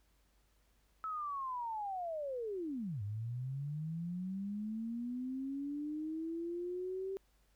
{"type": "linear two-way sweep", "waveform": "sine", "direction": "down then up", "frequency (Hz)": [1308, 99, 389.8], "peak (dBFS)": -37, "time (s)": [1.04, 7.17], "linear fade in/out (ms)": 0, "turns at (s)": 3.02, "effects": ["added 50 Hz sine -70 dBFS peak until 7.55 s", "pink hiss -75 dBFS RMS until 7.55 s"]}